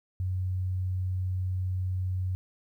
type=tone; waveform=sine; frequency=92.5 Hz; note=F#2; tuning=in tune; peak=-27 dBFS; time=0.2-2.35 s; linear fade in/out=0 ms; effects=11-bit